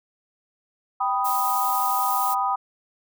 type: chord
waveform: sine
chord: G augmented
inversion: none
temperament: equal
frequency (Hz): 784 / 987.8 / 1244.5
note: G5 / B5 / D#6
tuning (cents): 0 / 0 / 0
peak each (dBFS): -25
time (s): 1-2.56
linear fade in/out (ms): 10
type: noise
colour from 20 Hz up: violet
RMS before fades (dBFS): -30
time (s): 1.24-2.35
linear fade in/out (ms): 20
effects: none